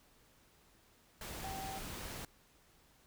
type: tone in noise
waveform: sine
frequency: 773 Hz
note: G5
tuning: 24 cents flat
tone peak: -43 dBFS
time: 1.44-1.79 s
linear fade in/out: 2 ms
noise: pink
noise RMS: -45 dBFS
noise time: 1.21-2.25 s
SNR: -1 dB
effects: pink hiss -67 dBFS RMS until 3.06 s